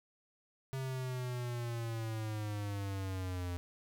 square linear sweep, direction down, 133.8 to 87.31 Hz, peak -37 dBFS, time 0.73-3.57 s, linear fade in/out 0 ms, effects none

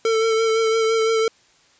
square tone with vibrato, 447.2 Hz, A4, 28 cents sharp, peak -17 dBFS, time 0.05-1.28 s, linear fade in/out 2 ms, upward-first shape sine, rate 5.9 Hz, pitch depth 23 cents each way, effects white hiss -56 dBFS RMS until 1.79 s + resampled to 16000 Hz

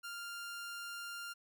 sawtooth tone, 1396.9 Hz, F6, in tune, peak -39 dBFS, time 0.03-1.34 s, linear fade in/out 20 ms, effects none

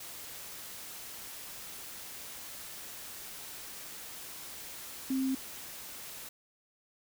sine tone in noise, 264.4 Hz, C4, 18 cents sharp, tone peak -28 dBFS, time 5.1-5.35 s, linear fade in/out 5 ms, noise white, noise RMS -45 dBFS, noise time 0-6.29 s, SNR +14 dB, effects none

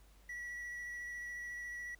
triangle tone with vibrato, 1940 Hz, B6, 31 cents flat, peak -40 dBFS, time 0.29-1.95 s, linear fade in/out 5 ms, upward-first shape square, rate 14 Hz, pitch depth 9 cents each way, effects added 50 Hz sine -60 dBFS peak until 1.99 s + pink hiss -68 dBFS RMS until 1.99 s

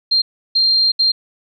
sine tone bursts at uneven times, 4186 Hz, C8, in tune, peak -11 dBFS, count 3, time 0.11-0.22 / 0.55-0.92 / 0.99-1.12 s, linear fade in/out 10 ms, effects none

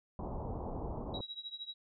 pink low-pass noise, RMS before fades -40 dBFS, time 0.19-1.21 s, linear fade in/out 2 ms, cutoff 1000 Hz, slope 48 dB/octave
sine tone with tremolo, 3862 Hz, B7, 39 cents flat, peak -38 dBFS, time 1.14-1.74 s, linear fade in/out 2 ms, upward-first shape triangle, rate 13 Hz, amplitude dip 95%
effects none

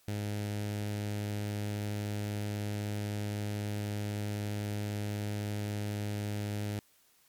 sawtooth tone with notch filter, 103.83 Hz, G#2, in tune, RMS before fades -35 dBFS, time 0.08-6.79 s, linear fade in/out 0 ms, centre 1100 Hz, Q 1.5, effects white hiss -66 dBFS RMS until 7.28 s + MP3 96 kbps

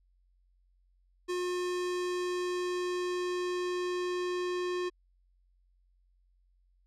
square tone with low-pass filter sweep, 358.9 Hz, F4, 47 cents sharp, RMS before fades -33 dBFS, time 1.28-4.9 s, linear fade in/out 20 ms, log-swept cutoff 8800 to 5000 Hz, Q 0.78, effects added 45 Hz sine -65 dBFS peak until 6.86 s

